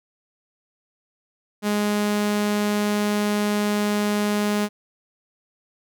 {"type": "tone", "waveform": "sawtooth", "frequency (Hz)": 207.7, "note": "G#3", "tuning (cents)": 0, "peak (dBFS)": -16, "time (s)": [1.62, 4.69], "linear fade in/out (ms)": 50, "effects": []}